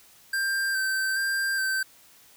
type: tone with vibrato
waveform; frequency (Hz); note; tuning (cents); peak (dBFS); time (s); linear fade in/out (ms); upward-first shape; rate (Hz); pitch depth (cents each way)
square; 1568; G6; 0; -25; 0.33-1.83; 5; square; 1.2; 19
effects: white hiss -55 dBFS RMS until 2.36 s

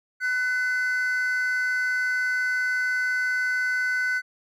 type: tone pair together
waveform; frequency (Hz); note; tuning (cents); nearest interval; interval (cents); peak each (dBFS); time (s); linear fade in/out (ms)
triangle; 1504.3 / 2040; F#6 / C7; +28 / -44; perfect fourth; 528; -20 / -28; 0.2-4.22; 50
effects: tanh soft clip ceiling -17 dBFS

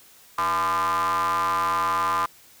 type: ring-modulated tone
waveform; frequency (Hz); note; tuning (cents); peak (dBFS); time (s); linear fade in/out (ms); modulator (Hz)
square; 89.2; F2; +37; -19; 0.38-2.26; 5; 1110
effects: white hiss -52 dBFS RMS until 2.6 s

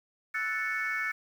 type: chord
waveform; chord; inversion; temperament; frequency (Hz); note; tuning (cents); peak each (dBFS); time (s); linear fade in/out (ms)
sine; F# minor seventh; third; equal; 1318.5 / 1480 / 1760 / 2217; E6 / F#6 / A6 / C#7; 0 / 0 / 0 / 0; -37 / -35 / -32 / -32; 0.34-1.12; 10
effects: tanh soft clip ceiling -23 dBFS + 9-bit

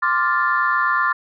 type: chord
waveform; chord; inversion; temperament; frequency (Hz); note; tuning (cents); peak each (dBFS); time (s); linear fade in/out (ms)
sine; D minor seventh; third; equal; 1046.5 / 1174.7 / 1396.9 / 1760; C6 / D6 / F6 / A6; 0 / 0 / 0 / 0; -21; 0.02-1.13; 10
effects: tanh soft clip ceiling -6 dBFS

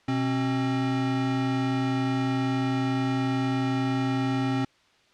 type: tone pair together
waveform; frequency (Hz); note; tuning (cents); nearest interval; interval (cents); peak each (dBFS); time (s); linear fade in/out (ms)
square; 126.1 / 267.2; B2 / C4; +36 / +36; octave + minor second; 1300; -29 / -26; 0.08-4.65; 5
effects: white hiss -61 dBFS RMS until 5.13 s + low-pass 4000 Hz 12 dB/octave

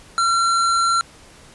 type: tone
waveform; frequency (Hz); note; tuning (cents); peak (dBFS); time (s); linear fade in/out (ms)
square; 1363; F6; -43; -16; 0.18-1.01; 0
effects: pink hiss -46 dBFS RMS until 1.54 s + resampled to 24000 Hz

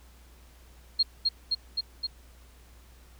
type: tone with echo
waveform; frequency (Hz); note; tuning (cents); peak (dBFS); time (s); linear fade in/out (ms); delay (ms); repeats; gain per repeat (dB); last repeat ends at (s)
sine; 4248; C8; +25; -19; 0.99-1.03; 10; 260; 4; -2; 2.07
effects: added 60 Hz sine -52 dBFS peak until 3.19 s + pink hiss -59 dBFS RMS until 3.19 s

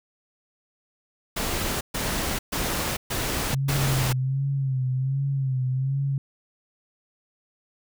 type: noise bursts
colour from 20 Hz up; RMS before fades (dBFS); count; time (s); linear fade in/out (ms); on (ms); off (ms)
pink; -27; 5; 1.36-4.13; 10; 450; 130
type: tone with vibrato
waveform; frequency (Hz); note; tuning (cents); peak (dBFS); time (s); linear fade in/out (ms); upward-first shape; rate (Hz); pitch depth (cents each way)
sine; 133.4; C3; +34; -22; 3.53-6.18; 2; sine; 1.3; 70
effects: none

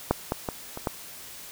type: clicks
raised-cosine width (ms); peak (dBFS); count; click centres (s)
1; -6 / -11 / -14 / -20 / -11; 5; 0.11 / 0.321 / 0.488 / 0.774 / 0.872
effects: white hiss -43 dBFS RMS until 1.51 s

